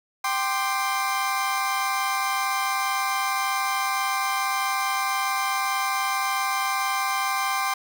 30% pulse chord, G suspended fourth, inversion none, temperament equal with one note detuned, 784 / 1046.5 / 1188.3 Hz, G5 / C6 / D6, 0 / 0 / +20 cents, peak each -25 / -24 / -26 dBFS, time 0.24-7.74 s, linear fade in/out 5 ms, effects none

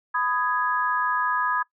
sine chord, G# minor, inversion first, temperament equal with one note detuned, 999.2 / 1244.5 / 1661.2 Hz, B5 / D#6 / G#6, +20 / 0 / 0 cents, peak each -26 dBFS, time 0.14-1.63 s, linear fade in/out 10 ms, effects noise-tail reverb RT60 0.1 s tail -20 dB re dry

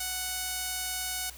sawtooth tone with band-pass filter, 740 Hz, F#5, in tune, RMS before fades -34 dBFS, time 0-1.3 s, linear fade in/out 5 ms, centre 11000 Hz, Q 0.58, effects added 60 Hz sine -49 dBFS peak until 1.37 s + white hiss -49 dBFS RMS until 1.37 s

